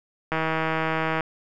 click train, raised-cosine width 0.5 ms, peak -10 dBFS, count 143, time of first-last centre 0.32-1.208 s, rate 160 Hz, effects none

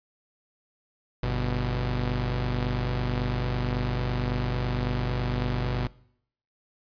sawtooth tone pair together, 49.03 / 123.47 Hz, G1 / B2, +1 / 0 cents, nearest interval octave + major third, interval 1599 cents, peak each -24 dBFS, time 1.23-5.87 s, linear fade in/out 0 ms, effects noise-tail reverb RT60 0.7 s tail -22 dB re dry + resampled to 11025 Hz

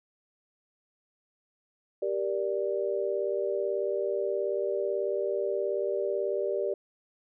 sine chord, G minor, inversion none, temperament just, 392 / 470.4 / 588 Hz, G4 / Bb4 / D5, 0 / +16 / +2 cents, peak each -30 / -33 / -31 dBFS, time 2.02-6.74 s, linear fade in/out 5 ms, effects none

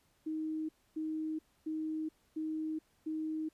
sine tone bursts, 313.6 Hz, D#4, 14 cents sharp, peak -34 dBFS, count 5, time 0.26-3.49 s, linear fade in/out 10 ms, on 430 ms, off 270 ms, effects pink hiss -72 dBFS RMS until 3.53 s + resampled to 32000 Hz

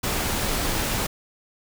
pink noise, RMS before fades -25 dBFS, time 0.03-1.07 s, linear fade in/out 10 ms, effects none

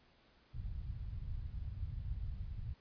white low-pass noise, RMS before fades -42 dBFS, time 0.53-2.74 s, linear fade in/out 10 ms, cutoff 100 Hz, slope 24 dB/octave, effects pink hiss -68 dBFS RMS until 2.8 s + resampled to 11025 Hz

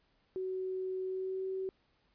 sine tone with pitch glide, 374.5 to 379.9 Hz, F#4 to F#4, +21 to +46 cents, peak -34 dBFS, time 0.36-1.69 s, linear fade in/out 0 ms, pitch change +25 cents, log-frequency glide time 1.03-1.46 s, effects pink hiss -73 dBFS RMS until 2.14 s + resampled to 11025 Hz

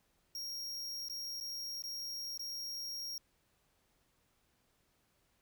45% pulse tone with dropouts, 5588 Hz, F8, in tune, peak -40 dBFS, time 0.35-3.18 s, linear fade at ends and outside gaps 2 ms, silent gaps 1.085-1.097 / 1.402-1.409 / 1.822-1.838 / 2.376-2.394 s, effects pink hiss -75 dBFS RMS until 5.41 s

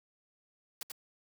white noise with echo, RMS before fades -40 dBFS, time 0.81-0.83 s, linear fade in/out 2 ms, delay 88 ms, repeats 1, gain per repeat -2 dB, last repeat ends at 0.918 s, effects high-pass 200 Hz 12 dB/octave

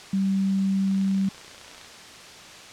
sine tone, 193.7 Hz, G3, 20 cents flat, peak -20 dBFS, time 0.13-1.29 s, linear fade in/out 5 ms
click train, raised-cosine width 0.2 ms, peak -28 dBFS, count 30, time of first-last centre 0.88-1.847 s, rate 30 Hz
effects white hiss -43 dBFS RMS until 2.72 s + low-pass 6000 Hz 12 dB/octave

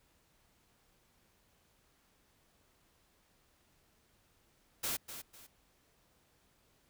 white noise with echo, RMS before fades -36 dBFS, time 4.83-4.97 s, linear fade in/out 10 ms, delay 250 ms, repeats 2, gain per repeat -10 dB, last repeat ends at 5.47 s, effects pink hiss -71 dBFS RMS until 6.89 s

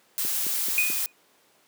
blue noise, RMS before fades -27 dBFS, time 0.18-1.06 s, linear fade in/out 0 ms
click train, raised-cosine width 3 ms, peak -20 dBFS, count 4, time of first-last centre 0.25-0.901 s, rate 4.61 Hz
triangle tone with exponential decay, 2478 Hz, D#7, 8 cents flat, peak -16 dBFS, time 0.78-1.12 s, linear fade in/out 1 ms, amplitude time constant 73 ms
effects pink hiss -61 dBFS RMS until 1.67 s + high-pass 300 Hz 12 dB/octave

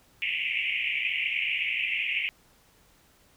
pink band-pass noise, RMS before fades -29 dBFS, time 0.22-2.29 s, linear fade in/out 0 ms, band 2100 to 2900 Hz, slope 96 dB/octave, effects pink hiss -61 dBFS RMS until 3.36 s

